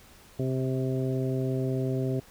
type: harmonic tone with a mistuned harmonic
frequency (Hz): 131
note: C3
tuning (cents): +2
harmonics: 1 / 2 / 3 / 4 / 5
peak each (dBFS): -28 / -32 / -32 / -39 / -39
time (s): 0.39-2.2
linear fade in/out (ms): 5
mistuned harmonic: 5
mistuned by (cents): -16
effects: pink hiss -54 dBFS RMS until 2.3 s